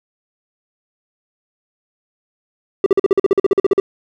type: tone bursts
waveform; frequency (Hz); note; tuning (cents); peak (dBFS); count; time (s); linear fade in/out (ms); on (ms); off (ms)
triangle; 390.7; G4; -6; -6; 15; 2.84-3.8; 2; 22; 45
effects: none